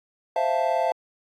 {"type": "chord", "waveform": "triangle", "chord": "F major seventh", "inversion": "second", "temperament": "equal", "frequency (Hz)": [523.3, 659.3, 698.5, 880], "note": ["C5", "E5", "F5", "A5"], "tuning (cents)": [0, 0, 0, 0], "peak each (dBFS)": [-26, -23, -24, -25], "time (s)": [0.36, 0.92], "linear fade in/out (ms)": 2, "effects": ["AAC 64 kbps"]}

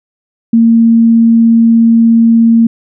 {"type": "tone", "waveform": "sine", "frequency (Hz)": 229.2, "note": "A#3", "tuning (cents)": -29, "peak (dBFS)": -3, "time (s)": [0.53, 2.67], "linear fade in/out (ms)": 5, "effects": []}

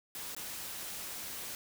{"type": "noise with dropouts", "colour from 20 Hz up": "white", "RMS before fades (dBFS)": -42, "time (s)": [0.15, 1.55], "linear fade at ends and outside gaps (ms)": 1, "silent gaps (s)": [0.349, 0.365], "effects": []}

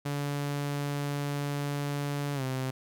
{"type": "tone with pitch glide", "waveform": "sawtooth", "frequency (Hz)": [143.5, 130.83], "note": ["D3", "C3"], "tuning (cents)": [-40, 0], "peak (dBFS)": -26, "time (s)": [0.05, 2.71], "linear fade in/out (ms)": 10, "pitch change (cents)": -160, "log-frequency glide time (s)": [2.34, 2.43], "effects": []}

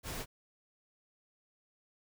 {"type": "noise", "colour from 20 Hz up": "pink", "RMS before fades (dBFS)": -40, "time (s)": [0.03, 0.26], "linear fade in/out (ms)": 50, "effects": []}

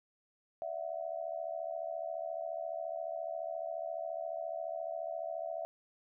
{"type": "tone with amplitude modulation", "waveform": "sine", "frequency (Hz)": 661, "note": "E5", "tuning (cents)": 5, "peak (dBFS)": -32, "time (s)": [0.62, 5.65], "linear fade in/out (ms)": 0, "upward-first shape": "sine", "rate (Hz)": 74.4, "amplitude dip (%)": 95, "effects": []}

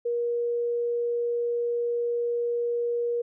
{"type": "tone", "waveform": "sine", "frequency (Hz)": 475.3, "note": "A#4", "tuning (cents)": 34, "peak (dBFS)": -24, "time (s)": [0.05, 3.22], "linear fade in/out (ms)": 10, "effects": []}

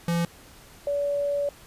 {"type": "tone pair in turn", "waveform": ["square", "sine"], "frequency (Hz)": [170.1, 572.1], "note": ["F3", "D5"], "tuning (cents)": [-45, -45], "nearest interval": "octave + major sixth", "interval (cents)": 2100, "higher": "second", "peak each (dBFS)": -23, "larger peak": "neither", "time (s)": [[0.08, 0.25], [0.87, 1.49]], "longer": "second", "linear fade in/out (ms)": 2, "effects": ["pink hiss -50 dBFS RMS until 1.66 s", "resampled to 32000 Hz"]}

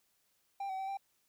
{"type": "tone with pitch steps", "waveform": "triangle", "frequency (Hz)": [791, 761, 771, 786], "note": ["G5", "F#5", "G5", "G5"], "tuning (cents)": [15, 48, -29, 4], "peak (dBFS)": -34, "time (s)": [0.6, 0.972], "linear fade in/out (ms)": 5, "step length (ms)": 93, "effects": ["white hiss -75 dBFS RMS until 1.28 s"]}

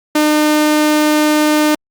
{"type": "tone", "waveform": "sawtooth", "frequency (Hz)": 302.9, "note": "D#4", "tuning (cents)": -46, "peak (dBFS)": -6, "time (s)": [0.15, 1.75], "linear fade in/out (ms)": 5, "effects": ["Opus 48 kbps"]}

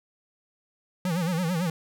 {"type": "tone with vibrato", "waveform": "square", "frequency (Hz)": 172.7, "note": "F3", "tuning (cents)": -19, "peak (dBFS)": -25, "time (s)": [1.05, 1.7], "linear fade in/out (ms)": 2, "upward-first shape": "sine", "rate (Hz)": 9, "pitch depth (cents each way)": 140, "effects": []}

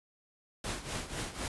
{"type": "noise with tremolo", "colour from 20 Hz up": "pink", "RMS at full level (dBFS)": -35, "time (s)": [0.64, 1.48], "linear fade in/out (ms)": 2, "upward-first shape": "triangle", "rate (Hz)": 4, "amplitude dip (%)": 80, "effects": ["resampled to 24000 Hz"]}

